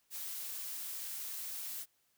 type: noise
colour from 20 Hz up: blue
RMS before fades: -42 dBFS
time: 0.1-1.86 s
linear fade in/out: 50 ms
effects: white hiss -75 dBFS RMS until 2.17 s